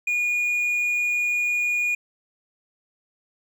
triangle tone, 2442 Hz, D#7, 33 cents flat, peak -19 dBFS, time 0.07-1.95 s, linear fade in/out 5 ms, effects none

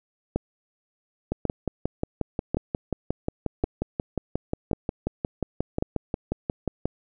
two click trains, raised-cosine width 2 ms, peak -12 / -10 dBFS, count 32 / 6, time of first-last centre 1.32-6.856 / 0.36-5.824 s, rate 5.6 / 0.915 Hz, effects none

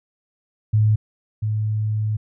sine tone pair in turn, 107.5 / 107.5 Hz, A2 / A2, -40 / -40 cents, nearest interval unison, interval 0 cents, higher neither, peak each -13 / -19 dBFS, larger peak first, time 0.73-0.96 / 1.42-2.17 s, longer second, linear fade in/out 10 ms, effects none

